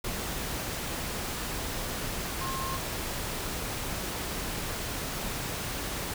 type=tone in noise; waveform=sine; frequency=1067 Hz; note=C6; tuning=34 cents sharp; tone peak=-34 dBFS; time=2.41-2.77 s; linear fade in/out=5 ms; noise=pink; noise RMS=-34 dBFS; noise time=0.04-6.14 s; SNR=-3 dB; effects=none